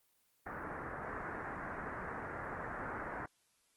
white low-pass noise, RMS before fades -43 dBFS, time 0.46-3.26 s, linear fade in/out 5 ms, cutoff 1800 Hz, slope 48 dB/octave, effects white hiss -74 dBFS RMS until 3.76 s + Opus 24 kbps

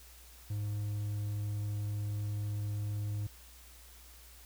triangle tone, 103.83 Hz, G#2, in tune, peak -31 dBFS, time 0.5-3.27 s, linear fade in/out 5 ms, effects added 60 Hz sine -55 dBFS peak until 4.45 s + white hiss -57 dBFS RMS until 4.45 s

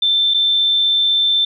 sine tone with dropouts, 3552 Hz, A7, 16 cents sharp, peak -12 dBFS, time 0.02-1.45 s, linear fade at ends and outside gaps 5 ms, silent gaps 0.339-0.343 s, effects none

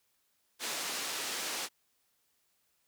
white band-pass noise, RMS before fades -37 dBFS, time 0.59-1.69 s, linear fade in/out 50 ms, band 260 to 7200 Hz, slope 12 dB/octave, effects white hiss -75 dBFS RMS until 2.87 s

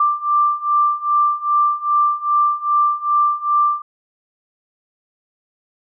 sine beating tone pair, 1179 / 1181.5 Hz, D6 / D6, +6 / +10 cents, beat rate 2.5 Hz, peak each -18 / -16 dBFS, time 0-3.82 s, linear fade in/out 5 ms, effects none

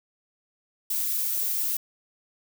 violet noise, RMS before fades -27 dBFS, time 0.9-1.77 s, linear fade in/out 5 ms, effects none

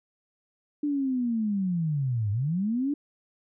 sine linear two-way sweep, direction down then up, 297.7 to 98.3 to 297.7 Hz, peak -24 dBFS, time 0.83-2.94 s, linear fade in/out 5 ms, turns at 2.31 s, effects none

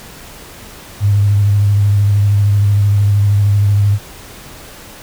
sine tone with vibrato, 101.7 Hz, G#2, 36 cents flat, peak -8 dBFS, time 1-3.99 s, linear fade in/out 50 ms, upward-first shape sine, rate 13 Hz, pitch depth 26 cents each way, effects pink hiss -35 dBFS RMS until 5.02 s

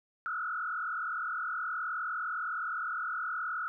sine tone with frequency modulation, 1374 Hz, F6, 29 cents flat, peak -32 dBFS, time 0.26-3.68 s, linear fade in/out 0 ms, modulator 39.4 Hz, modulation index 2.5, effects none

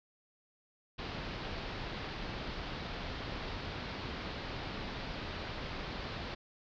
pink low-pass noise, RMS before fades -41 dBFS, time 0.98-6.35 s, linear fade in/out 10 ms, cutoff 4800 Hz, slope 48 dB/octave, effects none

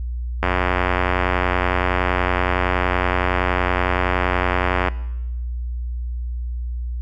click train, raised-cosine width 0.5 ms, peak -3 dBFS, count 405, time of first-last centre 0.43-4.884 s, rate 90.7 Hz, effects noise-tail reverb RT60 1.0 s tail -19 dB re dry + added 60 Hz sine -23 dBFS peak until 7.01 s

